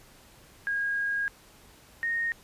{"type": "tone pair in turn", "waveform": "sine", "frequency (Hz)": [1633, 1853.4], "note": ["G#6", "A#6"], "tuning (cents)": [-30, -10], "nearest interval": "major second", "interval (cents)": 220, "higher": "second", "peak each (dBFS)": -26, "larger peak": "neither", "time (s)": [[0.67, 1.28], [2.03, 2.32]], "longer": "first", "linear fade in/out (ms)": 0, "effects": ["pink hiss -55 dBFS RMS until 2.43 s", "resampled to 32000 Hz"]}